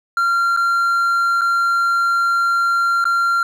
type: tone with dropouts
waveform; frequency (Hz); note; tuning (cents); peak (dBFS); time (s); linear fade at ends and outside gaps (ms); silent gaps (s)
triangle; 1380; F6; -21; -12; 0.17-3.43; 2; 0.565-0.572 / 1.411-1.416 / 3.042-3.053
effects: none